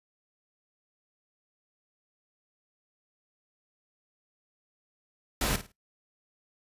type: noise with echo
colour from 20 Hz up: pink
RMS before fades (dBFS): -28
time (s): 5.41-5.56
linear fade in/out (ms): 2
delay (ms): 53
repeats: 3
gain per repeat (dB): -12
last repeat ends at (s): 5.719
effects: noise-tail reverb RT60 0.2 s tail -26 dB re dry + resampled to 32000 Hz